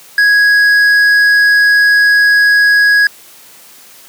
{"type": "tone with hard clipping", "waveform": "triangle", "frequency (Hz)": 1661.2, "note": "G#6", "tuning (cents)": 0, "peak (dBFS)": -7, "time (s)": [0.18, 3.07], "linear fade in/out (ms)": 2, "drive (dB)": 9, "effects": ["white hiss -39 dBFS RMS until 4.08 s", "high-pass 150 Hz 12 dB/octave"]}